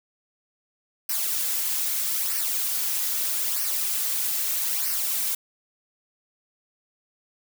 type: noise with flanger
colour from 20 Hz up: blue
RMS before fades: -26 dBFS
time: 1.09-5.35 s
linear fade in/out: 5 ms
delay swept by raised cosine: 0.27 to 4.37 ms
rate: 0.79 Hz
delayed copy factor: -0.6
effects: none